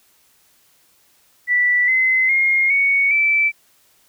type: tone with pitch steps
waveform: sine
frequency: 1966 / 2049 / 2137 / 2227 / 2322 Hz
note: B6 / C7 / C7 / C#7 / D7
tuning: -8 / -37 / +36 / +7 / -20 cents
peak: -13 dBFS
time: 1.47-3.52 s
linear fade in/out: 50 ms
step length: 410 ms
effects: white hiss -57 dBFS RMS until 4.08 s